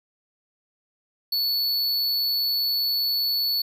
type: tone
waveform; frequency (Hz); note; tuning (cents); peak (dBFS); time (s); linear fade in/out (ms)
square; 4435; C#8; 0; -22; 1.32-3.62; 5
effects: none